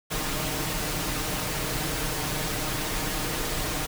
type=noise with comb filter; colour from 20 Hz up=pink; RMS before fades=-29 dBFS; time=0.1-3.87 s; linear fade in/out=20 ms; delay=6.5 ms; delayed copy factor=+0.55; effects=none